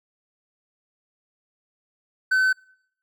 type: tone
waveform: triangle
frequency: 1522 Hz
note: F#6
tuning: 48 cents sharp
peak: -15 dBFS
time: 2.31-2.53 s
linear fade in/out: 10 ms
effects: noise-tail reverb RT60 0.7 s tail -25 dB re dry